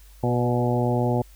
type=harmonic tone with a mistuned harmonic; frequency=121.5 Hz; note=B2; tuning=28 cents flat; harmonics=1 / 2 / 3 / 4 / 5 / 6 / 7; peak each=-23 / -26 / -28 / -29 / -30 / -31 / -31 dBFS; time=0.23-1.22 s; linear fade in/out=5 ms; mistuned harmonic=4; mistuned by=+23 cents; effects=added 50 Hz sine -46 dBFS peak until 1.35 s + white hiss -56 dBFS RMS until 1.35 s